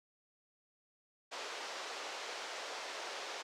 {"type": "band-pass noise", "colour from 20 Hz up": "pink", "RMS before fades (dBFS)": -44, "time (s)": [1.31, 3.43], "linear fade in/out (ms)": 20, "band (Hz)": [450, 6300], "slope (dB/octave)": 24, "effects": []}